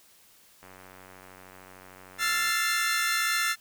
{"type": "click train", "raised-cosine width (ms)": 0.5, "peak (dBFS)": -33, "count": 175, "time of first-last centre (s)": [0.63, 2.497], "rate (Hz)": 93.2}
{"type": "chord", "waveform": "sawtooth", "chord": "F major seventh", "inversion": "third", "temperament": "equal with one note detuned", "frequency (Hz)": [1335.4, 1396.9, 1760, 2093], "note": ["E6", "F6", "A6", "C7"], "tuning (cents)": [22, 0, 0, 0], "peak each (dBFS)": [-27, -29, -25, -27], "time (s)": [2.18, 3.56], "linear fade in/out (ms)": 50}
{"effects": ["white hiss -58 dBFS RMS until 3.6 s"]}